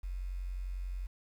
sine tone with quantisation, 45.59 Hz, F#1, 25 cents flat, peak -35 dBFS, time 0.03-1.07 s, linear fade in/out 10 ms, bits 10, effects none

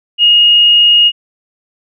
sine tone, 2864 Hz, F7, 43 cents sharp, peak -4 dBFS, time 0.18-1.12 s, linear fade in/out 50 ms, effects none

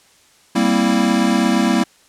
square chord, C dominant seventh, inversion second, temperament equal, 196 / 233.1 / 261.6 / 329.6 Hz, G3 / Bb3 / C4 / E4, 0 / 0 / 0 / 0 cents, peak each -20 / -18 / -21 / -21 dBFS, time 0.55-1.84 s, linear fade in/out 10 ms, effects white hiss -52 dBFS RMS until 2.08 s + low-pass 9000 Hz 12 dB/octave

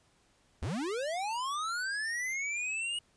square linear sweep, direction up, 58 to 2900 Hz, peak -33 dBFS, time 0.62-2.99 s, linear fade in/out 5 ms, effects pink hiss -68 dBFS RMS until 3.16 s + resampled to 22050 Hz

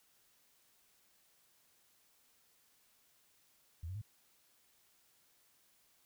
sine tone with pitch steps, 82.41 / 93.58 / 106.26 Hz, E2 / F#2 / G#2, 0 / +20 / +40 cents, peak -40 dBFS, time 3.83-4.016 s, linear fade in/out 5 ms, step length 62 ms, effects white hiss -71 dBFS RMS until 6.05 s

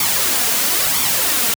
white noise with flanger, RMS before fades -17 dBFS, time 0-1.54 s, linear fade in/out 2 ms, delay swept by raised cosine 0.87 to 4.37 ms, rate 1 Hz, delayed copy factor +0.55, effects high-pass 80 Hz 12 dB/octave

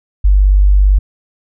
sine tone, 48.91 Hz, G1, 3 cents flat, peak -5 dBFS, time 0.24-0.99 s, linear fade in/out 10 ms, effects none

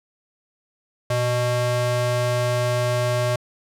square ring-modulated tone, 246.9 Hz, B3, in tune, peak -17 dBFS, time 1.1-3.36 s, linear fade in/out 5 ms, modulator 366 Hz, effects low-pass 12000 Hz 12 dB/octave

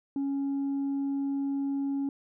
sine tone, 277.2 Hz, C#4, in tune, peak -25 dBFS, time 0.16-2.09 s, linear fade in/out 2 ms, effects tanh soft clip ceiling -26 dBFS

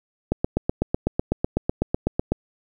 click train, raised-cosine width 2 ms, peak -6 dBFS, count 17, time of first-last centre 0.32-2.32 s, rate 8 Hz, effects 8-bit

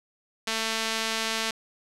sawtooth tone with band-pass filter, 223.1 Hz, A3, 24 cents sharp, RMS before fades -29 dBFS, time 0.47-1.51 s, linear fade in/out 5 ms, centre 4000 Hz, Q 0.76, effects resampled to 32000 Hz + 8-bit

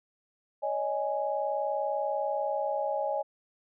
sine chord, C# suspended second, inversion none, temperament equal with one note detuned, 562.1 / 622.3 / 830.6 Hz, C#5 / D#5 / G#5, +24 / 0 / 0 cents, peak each -32 dBFS, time 0.62-3.23 s, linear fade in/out 20 ms, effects none

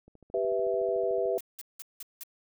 click train, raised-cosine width 2 ms, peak -40 dBFS, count 17, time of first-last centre 0.08-1.256 s, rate 13.6 Hz
sine chord, E minor, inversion first, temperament equal, 392 / 493.9 / 659.3 Hz, G4 / B4 / E5, 0 / 0 / 0 cents, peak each -30 dBFS, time 0.34-1.38 s, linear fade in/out 2 ms
blue noise bursts, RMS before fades -41 dBFS, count 5, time 1.38-2.235 s, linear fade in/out 2 ms, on 27 ms, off 180 ms
effects none

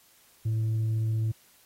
sine tone with tanh clipping, 110.8 Hz, A2, 13 cents sharp, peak -25 dBFS, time 0.45-1.32 s, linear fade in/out 10 ms, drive 2 dB, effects white hiss -60 dBFS RMS until 1.65 s + AAC 48 kbps

